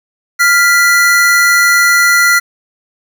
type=tone pair together; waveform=square; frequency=1396.9 / 1975.5 Hz; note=F6 / B6; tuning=0 / 0 cents; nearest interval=tritone; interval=600 cents; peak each=-10 dBFS; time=0.39-2.4 s; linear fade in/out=20 ms; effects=none